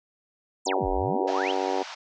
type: exponential two-way sweep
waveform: sine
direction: down then up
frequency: 8870 to 32.7 to 3427 Hz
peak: -29 dBFS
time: 0.65-1.52 s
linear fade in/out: 10 ms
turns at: 0.89 s
type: harmonic tone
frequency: 95 Hz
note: F#2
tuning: 46 cents sharp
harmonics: 3 / 4 / 5 / 6 / 7 / 8 / 9 / 10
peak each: -34 / -30 / -32 / -34 / -36 / -30 / -35 / -35 dBFS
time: 0.66-1.83 s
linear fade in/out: 5 ms
type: band-pass noise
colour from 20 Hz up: pink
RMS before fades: -40 dBFS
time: 1.27-1.95 s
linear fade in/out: 10 ms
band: 670 to 6200 Hz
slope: 48 dB/octave
effects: none